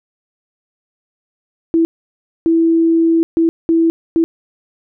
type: tone bursts at uneven times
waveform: sine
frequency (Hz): 329.6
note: E4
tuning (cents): 0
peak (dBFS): -9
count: 5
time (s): 1.74-1.85 / 2.46-3.23 / 3.37-3.49 / 3.69-3.9 / 4.16-4.24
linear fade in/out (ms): 0
effects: none